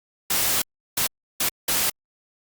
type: noise bursts at uneven times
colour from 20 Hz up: white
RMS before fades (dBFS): -22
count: 4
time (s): 0.3-0.62 / 0.97-1.07 / 1.4-1.49 / 1.68-1.9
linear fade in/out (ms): 5
effects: Opus 48 kbps